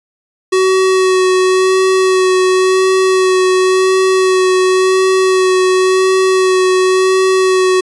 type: tone with vibrato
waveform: square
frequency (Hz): 374.4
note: F#4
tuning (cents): +20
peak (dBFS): -9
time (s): 0.52-7.81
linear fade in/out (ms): 10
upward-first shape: sine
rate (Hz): 0.93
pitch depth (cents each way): 14
effects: resampled to 22050 Hz